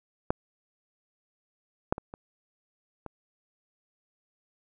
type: clicks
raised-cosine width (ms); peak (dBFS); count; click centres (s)
1; -10 / -9 / -22 / -26 / -24; 5; 0.305 / 1.925 / 1.981 / 2.139 / 3.063
effects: none